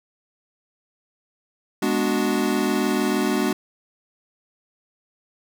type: chord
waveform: square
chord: G# half-diminished seventh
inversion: none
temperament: equal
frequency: 207.7 / 246.9 / 293.7 / 370 Hz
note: G#3 / B3 / D4 / F#4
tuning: 0 / 0 / 0 / 0 cents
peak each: -26 dBFS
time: 1.82-3.53 s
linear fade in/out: 5 ms
effects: none